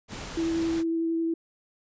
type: noise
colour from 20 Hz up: pink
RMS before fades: -38 dBFS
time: 0.08-0.84 s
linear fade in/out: 50 ms
type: tone with vibrato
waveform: sine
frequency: 329.6 Hz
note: E4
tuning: in tune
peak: -24 dBFS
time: 0.37-1.34 s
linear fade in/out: 5 ms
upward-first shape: triangle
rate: 11 Hz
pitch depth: 12 cents each way
effects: resampled to 16000 Hz